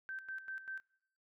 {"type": "tone with tremolo", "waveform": "sine", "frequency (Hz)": 1553, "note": "G6", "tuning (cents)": -17, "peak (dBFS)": -40, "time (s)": [0.09, 0.8], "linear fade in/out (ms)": 0, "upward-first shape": "square", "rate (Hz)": 5.1, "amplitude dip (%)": 70, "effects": ["noise-tail reverb RT60 0.8 s tail -25 dB re dry"]}